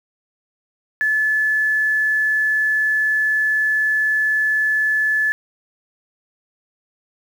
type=tone; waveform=sine; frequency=1728 Hz; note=A6; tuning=32 cents flat; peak=-15 dBFS; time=1.01-5.32 s; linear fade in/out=0 ms; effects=7-bit